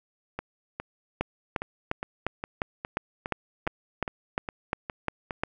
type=two click trains; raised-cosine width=0.5 ms; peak=-17 / -11 dBFS; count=13 / 13; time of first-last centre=0.39-5.308 / 1.21-5.435 s; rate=2.44 / 2.84 Hz; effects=none